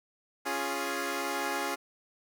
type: chord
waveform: 10% pulse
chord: Db major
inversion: none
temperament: equal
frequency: 277.2 / 349.2 / 415.3 Hz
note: Db4 / F4 / Ab4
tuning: 0 / 0 / 0 cents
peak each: -27 dBFS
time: 0.45-1.76 s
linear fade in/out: 20 ms
effects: none